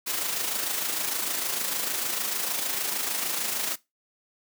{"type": "noise with amplitude modulation", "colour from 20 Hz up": "white", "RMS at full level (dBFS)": -27, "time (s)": [0.06, 3.76], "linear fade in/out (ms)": 20, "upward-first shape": "sine", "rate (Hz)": 26.6, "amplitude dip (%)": 45, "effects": ["noise-tail reverb RT60 0.2 s tail -19 dB re dry", "high-pass 200 Hz 12 dB/octave"]}